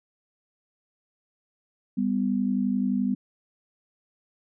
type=tone pair together; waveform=sine; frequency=198.43 / 250 Hz; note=G3 / B3; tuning=+21 / +21 cents; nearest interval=major third; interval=400 cents; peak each=-25 dBFS; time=1.97-3.15 s; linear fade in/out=10 ms; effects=none